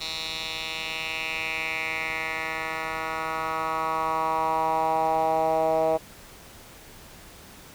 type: tone with band-pass filter sweep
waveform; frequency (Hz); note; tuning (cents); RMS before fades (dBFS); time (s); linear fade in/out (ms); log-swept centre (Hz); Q
10% pulse; 160; D#3; +49; -27; 0-5.98; 20; 4000 to 620; 3.3
effects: pink hiss -47 dBFS RMS until 7.74 s